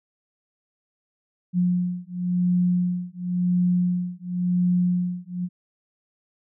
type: beating tone pair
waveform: sine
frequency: 178.2 / 179.14 Hz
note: F3 / F3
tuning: +35 / +44 cents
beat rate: 0.94 Hz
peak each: -23 dBFS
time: 1.53-5.49 s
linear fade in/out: 50 ms
effects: none